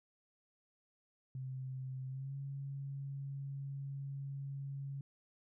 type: tone with pitch glide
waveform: sine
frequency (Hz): 130.81 to 138.35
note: C3 to C#3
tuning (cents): 0 to -3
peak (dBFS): -40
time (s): 1.35-5.01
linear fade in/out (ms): 2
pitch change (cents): +97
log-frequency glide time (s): 2.08-2.35
effects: none